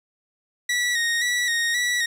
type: tone with vibrato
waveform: sawtooth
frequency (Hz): 1905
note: A#6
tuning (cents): +37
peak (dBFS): -17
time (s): 0.69-2.06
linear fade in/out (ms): 5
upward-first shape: square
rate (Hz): 1.9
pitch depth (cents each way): 39
effects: low-pass 10000 Hz 12 dB/octave + 8-bit